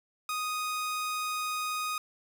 sawtooth tone, 1244.5 Hz, D#6, in tune, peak -27 dBFS, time 0.29-1.98 s, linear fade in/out 2 ms, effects none

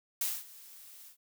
blue noise with ADSR envelope, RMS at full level -31 dBFS, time 0.21-1.17 s, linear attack 3 ms, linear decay 220 ms, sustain -21 dB, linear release 93 ms, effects none

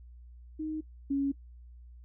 sine tone pair in turn, 311.1 / 277.7 Hz, D#4 / C#4, 0 / +3 cents, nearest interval major second, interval 197 cents, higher first, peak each -32 / -26 dBFS, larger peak second, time 0.59-0.81 / 1.1-1.32 s, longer neither, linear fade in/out 10 ms, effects noise-tail reverb RT60 0.1 s tail -21 dB re dry + added 60 Hz sine -48 dBFS peak until 2.04 s

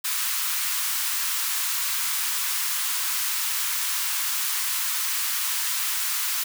white high-pass noise, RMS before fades -26 dBFS, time 0.04-6.44 s, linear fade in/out 10 ms, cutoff 940 Hz, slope 48 dB/octave, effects none

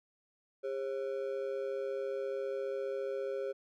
triangle ring-modulated tone, 471.6 Hz, A#4, 20 cents sharp, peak -29 dBFS, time 0.63-3.53 s, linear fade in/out 20 ms, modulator 67.3 Hz, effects none

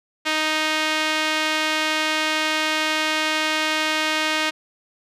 sawtooth tone with band-pass filter, 311.1 Hz, D#4, in tune, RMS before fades -22 dBFS, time 0.25-4.51 s, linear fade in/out 20 ms, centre 2700 Hz, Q 1, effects none

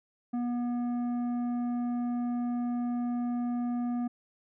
sine tone with tanh clipping, 241.9 Hz, B3, 36 cents flat, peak -30 dBFS, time 0.33-4.08 s, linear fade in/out 10 ms, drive 9 dB, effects none

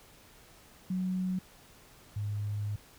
sine tone pair in turn, 185 / 103.64 Hz, F#3 / G#2, 0 / -3 cents, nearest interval minor seventh, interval 1003 cents, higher first, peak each -29 / -31 dBFS, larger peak first, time 0.9-1.39 / 2.16-2.76 s, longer second, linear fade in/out 5 ms, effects pink hiss -57 dBFS RMS until 2.98 s

